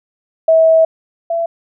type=tone pair in turn; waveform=sine; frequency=647 / 670.8 Hz; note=E5 / E5; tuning=-32 / +30 cents; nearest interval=minor second; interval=62 cents; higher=second; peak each=-6 / -14 dBFS; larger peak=first; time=0.48-0.85 / 1.3-1.46 s; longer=first; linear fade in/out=5 ms; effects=none